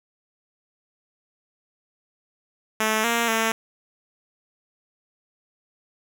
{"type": "tone with pitch steps", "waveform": "5% pulse", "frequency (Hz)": [217.9, 233.5, 224.1], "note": ["A3", "A#3", "A3"], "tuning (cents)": [-17, 3, 32], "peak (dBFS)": -9, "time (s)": [2.8, 3.52], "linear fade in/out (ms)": 5, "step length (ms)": 240, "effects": []}